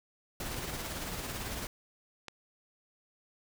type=noise with tremolo; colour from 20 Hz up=pink; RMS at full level=-37 dBFS; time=0.4-1.67 s; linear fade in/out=2 ms; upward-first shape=sine; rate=18 Hz; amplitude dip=35%
type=clicks; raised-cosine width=0.2 ms; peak=-24 dBFS; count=2; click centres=0.544 / 2.283 s
effects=none